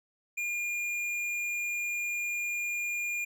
triangle tone with hard clipping, 2415 Hz, D7, 48 cents sharp, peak -32 dBFS, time 0.37-3.25 s, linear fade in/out 10 ms, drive 13 dB, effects none

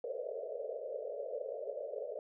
white band-pass noise, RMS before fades -41 dBFS, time 0.04-2.19 s, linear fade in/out 2 ms, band 430 to 630 Hz, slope 96 dB/octave, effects none

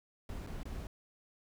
brown noise with dropouts, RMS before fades -42 dBFS, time 0.29-0.87 s, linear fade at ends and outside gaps 2 ms, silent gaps 0.466-0.471 / 0.632-0.654 s, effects none

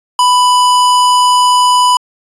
square tone, 993 Hz, B5, 9 cents sharp, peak -7 dBFS, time 0.19-1.97 s, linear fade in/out 2 ms, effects resampled to 24000 Hz

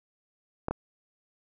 clicks, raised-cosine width 1 ms, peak -15 dBFS, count 2, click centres 0.684 / 0.71 s, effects none

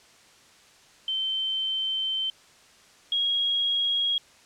sine tone pair in turn, 3097 / 3292 Hz, G7 / G#7, -22 / -16 cents, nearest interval minor second, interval 106 cents, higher second, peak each -25 / -22 dBFS, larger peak second, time 1.08-2.3 / 3.12-4.18 s, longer first, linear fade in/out 2 ms, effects white hiss -55 dBFS RMS until 4.45 s + low-pass 7000 Hz 12 dB/octave

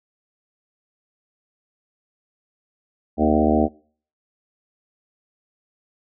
harmonic tone with a mistuned harmonic, 76.5 Hz, D#2, 29 cents flat, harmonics 1 / 3 / 4 / 5 / 6 / 7 / 8 / 9 / 10, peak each -25 / -19 / -21 / -25 / -26 / -29 / -25 / -25 / -26 dBFS, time 3.17-3.69 s, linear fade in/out 50 ms, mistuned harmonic 9, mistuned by -16 cents, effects noise-tail reverb RT60 0.5 s tail -24 dB re dry

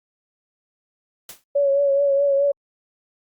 white noise with exponential decay, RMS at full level -33 dBFS, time 1.29-1.44 s, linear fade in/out 2 ms, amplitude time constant 32 ms
sine tone with vibrato, 560 Hz, C#5, 18 cents sharp, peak -15 dBFS, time 1.55-2.52 s, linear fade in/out 10 ms, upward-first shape triangle, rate 4.7 Hz, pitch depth 39 cents each way
effects Opus 48 kbps

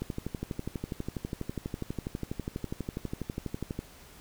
click train, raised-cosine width 3 ms, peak -20 dBFS, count 47, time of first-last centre 0.02-3.79 s, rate 12.2 Hz, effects pink hiss -53 dBFS RMS until 4.2 s

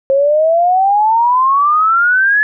sine exponential sweep, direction up, 535 to 1727 Hz, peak -8 dBFS, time 0.1-2.43 s, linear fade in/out 0 ms, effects none

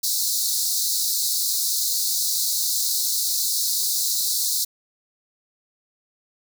pink high-pass noise, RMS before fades -23 dBFS, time 0.03-4.65 s, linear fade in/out 10 ms, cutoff 3900 Hz, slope 96 dB/octave, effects none

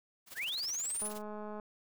white noise with tremolo, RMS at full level -46 dBFS, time 0.26-1.22 s, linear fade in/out 50 ms, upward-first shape sine, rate 19 Hz, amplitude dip 80%
sine linear sweep, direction up, 1462 to 10590 Hz, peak -34 dBFS, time 0.35-1.11 s, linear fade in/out 50 ms
click train, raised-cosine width 1 ms, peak -31 dBFS, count 123, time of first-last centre 1.02-1.598 s, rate 211 Hz
effects none

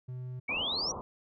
triangle tone, 126.4 Hz, B2, 41 cents sharp, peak -35 dBFS, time 0.08-0.4 s, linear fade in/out 10 ms
sine exponential sweep, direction up, 2217 to 5940 Hz, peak -30 dBFS, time 0.48-0.92 s, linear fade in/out 10 ms
white low-pass noise, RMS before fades -41 dBFS, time 0.49-1.01 s, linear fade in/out 0 ms, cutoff 1200 Hz, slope 96 dB/octave
effects none

